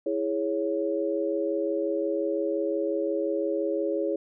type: chord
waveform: sine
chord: C# minor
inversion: first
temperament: equal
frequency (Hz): 329.6 / 415.3 / 554.4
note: E4 / G#4 / C#5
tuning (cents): 0 / 0 / 0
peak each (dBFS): -29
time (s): 0.06-4.16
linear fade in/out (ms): 5
effects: none